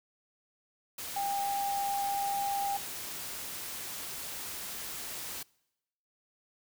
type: tone in noise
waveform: sine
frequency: 799 Hz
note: G5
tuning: 33 cents sharp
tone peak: -30 dBFS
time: 1.16-2.77 s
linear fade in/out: 5 ms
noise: white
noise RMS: -40 dBFS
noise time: 0.98-5.43 s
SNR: +7 dB
effects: noise-tail reverb RT60 0.9 s tail -25 dB re dry